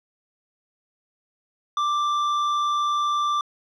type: tone with hard clipping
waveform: sine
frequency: 1178 Hz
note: D6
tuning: 5 cents sharp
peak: -22 dBFS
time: 1.77-3.41 s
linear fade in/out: 2 ms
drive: 7 dB
effects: resampled to 24000 Hz